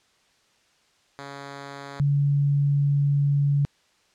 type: tone pair in turn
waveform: 5% pulse / sine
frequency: 140 / 142.36 Hz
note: C#3 / C#3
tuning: +18 / +46 cents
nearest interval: unison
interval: 28 cents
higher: second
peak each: -25 / -18 dBFS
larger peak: second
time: 1.19-2 / 2-3.65 s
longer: second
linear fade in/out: 0 ms
effects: white hiss -63 dBFS RMS until 4.14 s + low-pass 6000 Hz 12 dB/octave